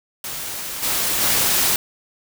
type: noise with level steps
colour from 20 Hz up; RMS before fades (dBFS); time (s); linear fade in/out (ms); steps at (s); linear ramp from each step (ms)
white; -29 / -21 / -18; 0.24-1.76; 2; 0.82 / 1.2; 20
effects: none